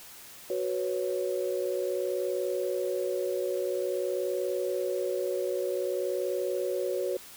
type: chord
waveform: sine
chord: F# suspended fourth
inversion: none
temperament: equal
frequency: 370 / 493.9 / 554.4 Hz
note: F#4 / B4 / C#5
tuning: 0 / 0 / 0 cents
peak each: -31 / -33 / -32 dBFS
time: 0.5-7.17 s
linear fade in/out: 2 ms
effects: white hiss -48 dBFS RMS until 7.36 s